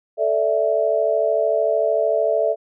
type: chord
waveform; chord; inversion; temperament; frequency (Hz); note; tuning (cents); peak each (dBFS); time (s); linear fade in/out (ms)
sine; A suspended fourth; none; just; 440 / 586.7 / 660; A4 / D5 / E5; 0 / -2 / +2; -22 / -21 / -19; 0.17-2.56; 50
effects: none